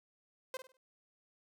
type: tone with echo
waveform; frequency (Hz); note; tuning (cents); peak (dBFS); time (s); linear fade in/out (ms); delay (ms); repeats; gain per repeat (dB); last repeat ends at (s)
sawtooth; 518; C5; -17; -34; 0.54-0.57; 2; 50; 4; -9; 0.77
effects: none